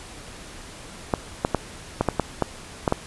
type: clicks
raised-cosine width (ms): 1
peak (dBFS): -5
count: 9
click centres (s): 1.138 / 1.449 / 1.547 / 2.01 / 2.087 / 2.197 / 2.423 / 2.878 / 2.924
effects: pink hiss -41 dBFS RMS until 3.06 s + resampled to 24000 Hz